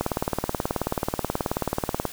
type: click train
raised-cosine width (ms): 1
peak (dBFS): -9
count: 39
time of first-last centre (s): 0.01-2.053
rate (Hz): 18.6
effects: white hiss -40 dBFS RMS until 2.12 s